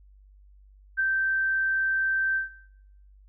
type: tone with ADSR envelope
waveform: sine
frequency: 1559 Hz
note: G6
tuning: 10 cents flat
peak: -20 dBFS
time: 0.97-2.5 s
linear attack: 27 ms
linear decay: 10 ms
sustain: -2 dB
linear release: 140 ms
effects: noise-tail reverb RT60 0.8 s tail -20 dB re dry + added 49 Hz sine -51 dBFS peak until 3.28 s